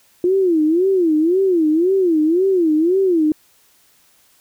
sine tone with vibrato, 344.5 Hz, F4, 24 cents flat, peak -12 dBFS, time 0.24-3.32 s, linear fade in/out 2 ms, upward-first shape sine, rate 1.9 Hz, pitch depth 210 cents each way, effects white hiss -55 dBFS RMS until 4.4 s

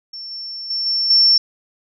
sine tone with level steps, 5420 Hz, E8, 47 cents sharp, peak -29 / -27 / -19 / -16 / -9 dBFS, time 0.13-1.38 s, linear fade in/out 5 ms, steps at 0.31 / 0.7 / 0.86 / 1.1 s, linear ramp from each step 5 ms, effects none

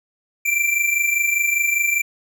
square tone pair together, 2349 / 2374 Hz, D7 / D7, 0 / +18 cents, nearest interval unison, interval 18 cents, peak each -19 / -23 dBFS, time 0.45-2.02 s, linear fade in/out 10 ms, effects none

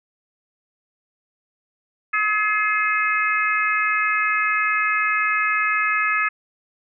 harmonic tone with a mistuned harmonic, 425.3 Hz, G#4, 41 cents sharp, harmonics 3 / 4 / 5 / 6, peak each -22 / -23 / -24 / -25 dBFS, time 2.13-6.29 s, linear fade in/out 10 ms, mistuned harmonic 5, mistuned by -16 cents, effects none

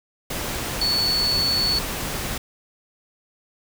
sine tone in noise, 4435 Hz, C#8, in tune, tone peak -19 dBFS, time 0.81-1.79 s, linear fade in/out 5 ms, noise pink, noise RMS -28 dBFS, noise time 0.3-2.38 s, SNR +6 dB, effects none

